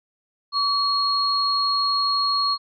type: tone pair together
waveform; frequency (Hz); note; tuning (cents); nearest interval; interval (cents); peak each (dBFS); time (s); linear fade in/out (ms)
sine; 1137 / 4293; C#6 / C8; +44 / +44; octave + major seventh; 2300; -22 / -21; 0.52-2.58; 50
effects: none